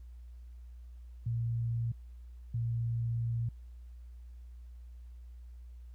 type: tone bursts at uneven times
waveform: sine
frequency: 116.54 Hz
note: A#2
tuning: in tune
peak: -30 dBFS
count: 2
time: 1.26-1.92 / 2.54-3.49 s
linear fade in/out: 5 ms
effects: added 60 Hz sine -46 dBFS peak until 5.94 s + pink hiss -75 dBFS RMS until 5.94 s